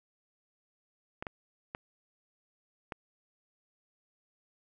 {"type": "clicks", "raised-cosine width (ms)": 0.5, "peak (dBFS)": -22, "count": 4, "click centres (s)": [1.225, 1.268, 1.749, 2.922], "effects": []}